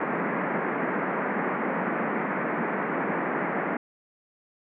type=band-pass noise; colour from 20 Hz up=pink; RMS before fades=-28 dBFS; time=0-3.77 s; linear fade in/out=5 ms; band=170 to 2100 Hz; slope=48 dB/octave; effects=none